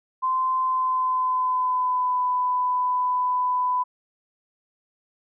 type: tone with pitch glide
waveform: sine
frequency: 1034 to 998.8 Hz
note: C6 to B5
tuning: -21 to +19 cents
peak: -20 dBFS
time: 0.22-3.84 s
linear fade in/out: 20 ms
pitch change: -60 cents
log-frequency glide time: 0.59-2.21 s
effects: none